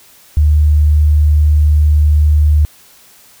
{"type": "tone", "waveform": "sine", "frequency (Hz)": 75.2, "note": "D2", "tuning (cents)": 42, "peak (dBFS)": -6, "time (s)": [0.37, 2.65], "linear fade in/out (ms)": 0, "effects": ["white hiss -44 dBFS RMS until 3.4 s"]}